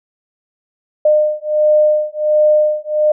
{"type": "beating tone pair", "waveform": "sine", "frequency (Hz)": [606, 607.4], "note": ["D#5", "D#5"], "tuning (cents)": [-46, -42], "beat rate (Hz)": 1.4, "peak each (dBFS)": -13, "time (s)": [1.05, 3.12], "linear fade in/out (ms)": 5, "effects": []}